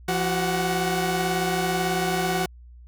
sawtooth tone cluster, 172.2 / 377.6 / 737 Hz, F3 / F#4 / F#5, -24 / +35 / -7 cents, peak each -23 dBFS, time 0.08-2.46 s, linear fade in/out 5 ms, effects added 60 Hz sine -43 dBFS peak until 2.87 s

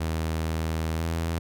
sawtooth tone with pitch glide, 80.2 to 82.6 Hz, E2 to E2, -47 to +4 cents, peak -22 dBFS, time 0-1.39 s, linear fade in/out 10 ms, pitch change +51 cents, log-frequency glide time 0.96-1.04 s, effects none

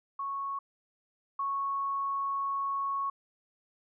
sine tone pair in turn, 1105 / 1105 Hz, C#6 / C#6, -6 / -6 cents, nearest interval unison, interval 0 cents, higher neither, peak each -32 / -29 dBFS, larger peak second, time 0.19-0.59 / 1.39-3.1 s, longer second, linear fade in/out 5 ms, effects none

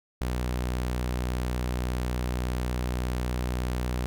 sawtooth tone, 61.74 Hz, B1, in tune, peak -23 dBFS, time 0.21-4.06 s, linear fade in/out 0 ms, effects none

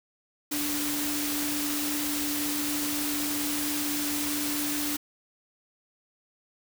sine tone in noise, 293.7 Hz, D4, in tune, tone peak -31 dBFS, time 0.51-4.97 s, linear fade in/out 10 ms, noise white, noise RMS -31 dBFS, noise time 0.51-4.97 s, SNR -3 dB, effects none

